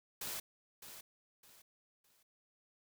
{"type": "noise with echo", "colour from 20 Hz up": "white", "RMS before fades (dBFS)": -42, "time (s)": [0.21, 0.4], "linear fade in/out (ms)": 5, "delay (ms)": 610, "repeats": 3, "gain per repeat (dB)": -10, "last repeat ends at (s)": 2.23, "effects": []}